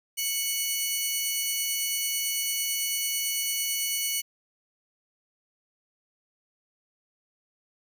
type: tone pair together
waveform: 10% pulse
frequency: 2217 / 2959 Hz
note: C#7 / F#7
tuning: 0 / -1 cents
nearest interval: perfect fourth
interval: 499 cents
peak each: -22 / -20 dBFS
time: 0.17-4.22 s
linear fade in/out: 20 ms
effects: none